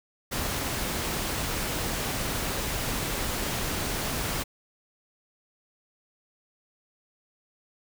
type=noise; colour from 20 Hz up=pink; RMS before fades=-30 dBFS; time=0.31-4.44 s; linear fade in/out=20 ms; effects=none